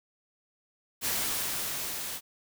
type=noise with level ramp; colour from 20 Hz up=white; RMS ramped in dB=-29 to -37 dBFS; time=1.01-2.21 s; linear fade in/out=50 ms; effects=none